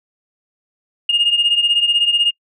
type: beating tone pair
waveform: sine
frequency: 2838 / 2854 Hz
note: F7 / F7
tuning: +27 / +37 cents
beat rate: 16 Hz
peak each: -13 / -17 dBFS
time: 1.09-2.31 s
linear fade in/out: 5 ms
effects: noise-tail reverb RT60 0.1 s tail -24 dB re dry + tanh soft clip ceiling -7 dBFS